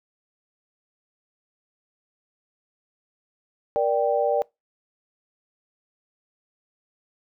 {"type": "chord", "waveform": "sine", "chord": "G minor", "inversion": "first", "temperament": "just", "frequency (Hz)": [470.4, 588, 784], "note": ["Bb4", "D5", "G5"], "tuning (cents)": [16, 2, 0], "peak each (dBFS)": [-24, -22, -25], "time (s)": [3.76, 4.42], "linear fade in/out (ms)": 0, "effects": ["noise-tail reverb RT60 0.2 s tail -24 dB re dry"]}